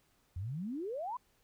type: exponential sweep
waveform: sine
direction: up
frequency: 82.41 to 1046.5 Hz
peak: -36 dBFS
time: 0.36-1.17 s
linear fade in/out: 5 ms
effects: pink hiss -72 dBFS RMS until 1.43 s